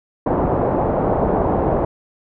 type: low-pass noise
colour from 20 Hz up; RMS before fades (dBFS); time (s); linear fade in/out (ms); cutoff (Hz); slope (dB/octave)
white; -18; 0.26-1.85; 5; 800; 24
effects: none